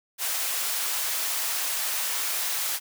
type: high-pass noise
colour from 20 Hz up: white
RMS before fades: -28 dBFS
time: 0.18-2.8 s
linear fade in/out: 50 ms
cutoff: 690 Hz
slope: 12 dB/octave
effects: none